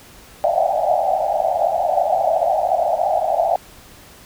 pink band-pass noise, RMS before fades -18 dBFS, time 0.44-3.56 s, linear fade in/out 0 ms, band 600 to 800 Hz, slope 96 dB/octave, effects pink hiss -44 dBFS RMS until 4.25 s

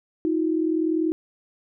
sine tone pair together, 317.9 / 358.1 Hz, D#4 / F4, +37 / +43 cents, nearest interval major second, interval 206 cents, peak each -21 / -26 dBFS, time 0.25-1.12 s, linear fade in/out 0 ms, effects none

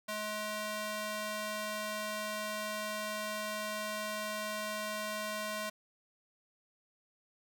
square tone with high-pass filter, 212.2 Hz, G#3, 38 cents sharp, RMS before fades -38 dBFS, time 0.08-5.7 s, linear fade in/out 10 ms, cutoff 630 Hz, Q 0.67, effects none

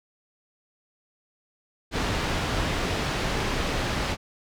pink low-pass noise, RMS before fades -27 dBFS, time 1.91-4.17 s, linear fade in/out 50 ms, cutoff 4500 Hz, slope 12 dB/octave, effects none

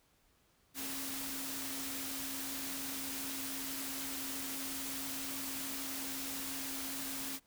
sine tone in noise, 270.4 Hz, C#4, 43 cents flat, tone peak -46 dBFS, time 0.74-7.4 s, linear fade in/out 50 ms, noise white, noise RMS -41 dBFS, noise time 0.74-7.4 s, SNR -8 dB, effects pink hiss -71 dBFS RMS until 7.46 s

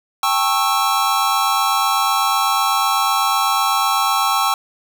square chord, A dominant seventh, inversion third, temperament just, 792 / 880 / 1100 / 1320 Hz, G5 / A5 / C#6 / E6, +18 / 0 / -14 / +2 cents, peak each -22 / -24 / -20 / -21 dBFS, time 0.23-4.54 s, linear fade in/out 2 ms, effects none

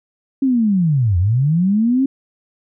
sine linear two-way sweep, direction down then up, 275.6 to 83.5 to 275.6 Hz, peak -12 dBFS, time 0.42-2.06 s, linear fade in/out 5 ms, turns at 1.18 s, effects none

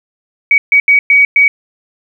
sine tone bursts at uneven times, 2261 Hz, C#7, 34 cents sharp, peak -4 dBFS, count 5, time 0.51-0.58 / 0.72-0.8 / 0.88-0.99 / 1.1-1.25 / 1.36-1.48 s, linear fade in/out 2 ms, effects 7-bit

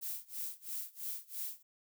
violet noise with tremolo, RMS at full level -39 dBFS, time 0.01-1.63 s, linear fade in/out 20 ms, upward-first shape sine, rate 3 Hz, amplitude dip 95%, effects none

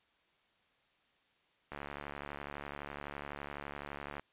click train, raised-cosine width 0.5 ms, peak -27 dBFS, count 179, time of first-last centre 1.72-4.196 s, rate 71.9 Hz, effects white hiss -72 dBFS RMS until 4.32 s + resampled to 8000 Hz

